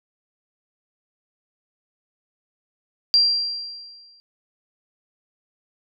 sine tone with exponential decay, 4741 Hz, D8, 16 cents sharp, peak -11 dBFS, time 3.14-4.2 s, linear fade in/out 0 ms, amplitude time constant 230 ms, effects none

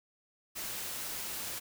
white noise, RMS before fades -39 dBFS, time 0.55-1.6 s, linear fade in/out 20 ms, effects none

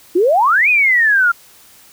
sine exponential two-way sweep, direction up then down, 329.6 to 2538 to 1368 Hz, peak -9 dBFS, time 0.15-1.32 s, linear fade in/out 10 ms, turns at 0.69 s, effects white hiss -45 dBFS RMS until 1.92 s

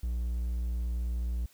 triangle tone, 59.4 Hz, A#1, 33 cents sharp, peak -27 dBFS, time 0.03-1.46 s, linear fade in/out 5 ms, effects white hiss -62 dBFS RMS until 1.53 s

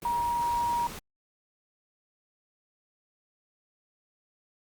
sine tone in noise, 949 Hz, A#5, 31 cents sharp, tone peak -25 dBFS, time 0.05-0.87 s, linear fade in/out 2 ms, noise pink, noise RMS -41 dBFS, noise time 0.02-0.99 s, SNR +13 dB, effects Opus 32 kbps

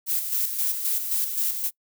violet noise with tremolo, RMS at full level -24 dBFS, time 0.06-1.71 s, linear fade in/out 50 ms, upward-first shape square, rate 3.8 Hz, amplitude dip 50%, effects noise-tail reverb RT60 0.1 s tail -24 dB re dry

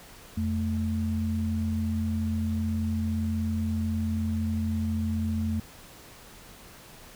sine tone pair together, 87.27 / 219.9 Hz, F2 / A3, -1 / -1 cents, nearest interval octave + major third, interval 1600 cents, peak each -28 dBFS, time 0.37-5.6 s, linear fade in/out 5 ms, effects pink hiss -49 dBFS RMS until 7.15 s

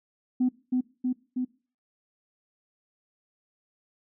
sine tone with echo, 252.6 Hz, B3, 39 cents sharp, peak -19 dBFS, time 0.4-0.49 s, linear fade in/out 10 ms, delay 320 ms, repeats 3, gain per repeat -2 dB, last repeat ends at 1.45 s, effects noise-tail reverb RT60 0.4 s tail -22 dB re dry + tanh soft clip ceiling -17 dBFS

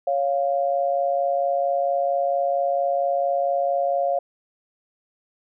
sine tone pair together, 555.6 / 700 Hz, C#5 / F5, +4 / +4 cents, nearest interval major third, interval 400 cents, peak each -22 dBFS, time 0.07-4.19 s, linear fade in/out 5 ms, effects none

